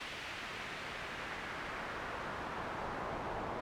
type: noise with band-pass filter sweep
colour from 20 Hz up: brown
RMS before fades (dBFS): -42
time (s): 0-3.61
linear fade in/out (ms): 10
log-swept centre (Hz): 2700 to 910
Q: 1.2
effects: none